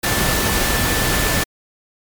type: tone in noise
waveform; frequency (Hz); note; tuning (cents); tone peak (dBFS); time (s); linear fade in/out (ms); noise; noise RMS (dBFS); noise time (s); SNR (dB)
sine; 1760; A6; 0; -26; 0.03-1.44; 10; pink; -18; 0.03-1.44; -11
effects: MP3 96 kbps